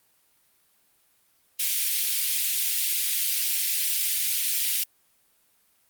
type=high-pass noise; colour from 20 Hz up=white; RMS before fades=-25 dBFS; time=1.59-4.84 s; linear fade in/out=10 ms; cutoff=2300 Hz; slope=24 dB/octave; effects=white hiss -65 dBFS RMS until 5.89 s + Opus 32 kbps